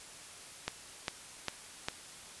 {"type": "click train", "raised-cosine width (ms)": 0.2, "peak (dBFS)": -15, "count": 4, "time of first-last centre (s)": [0.68, 1.885], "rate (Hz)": 2.49, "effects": ["white hiss -50 dBFS RMS until 2.4 s", "resampled to 24000 Hz"]}